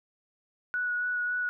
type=tone with vibrato; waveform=sine; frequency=1467 Hz; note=F#6; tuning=15 cents flat; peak=-27 dBFS; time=0.74-1.49 s; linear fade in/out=0 ms; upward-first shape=sine; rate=3.6 Hz; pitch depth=12 cents each way; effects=none